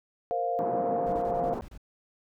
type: chord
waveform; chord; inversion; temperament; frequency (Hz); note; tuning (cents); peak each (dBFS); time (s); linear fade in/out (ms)
sine; Bb suspended second; none; just; 466.2 / 524.4 / 699.2; Bb4 / C5 / F5; 0 / +4 / +2; -33 / -33 / -28; 0.31-1.54; 0
type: band-pass noise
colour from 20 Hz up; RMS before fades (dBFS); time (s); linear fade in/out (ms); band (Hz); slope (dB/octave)
pink; -35; 0.59-1.61; 0; 160 to 1000; 24
type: noise bursts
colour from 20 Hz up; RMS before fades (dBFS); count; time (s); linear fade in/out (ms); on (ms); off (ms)
brown; -43; 8; 1.06-1.777; 5; 66; 27
effects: none